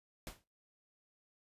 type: noise with exponential decay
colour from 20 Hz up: pink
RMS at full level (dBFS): -42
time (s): 0.27-0.44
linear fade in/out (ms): 0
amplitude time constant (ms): 35
effects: noise-tail reverb RT60 0.3 s tail -26 dB re dry + resampled to 32000 Hz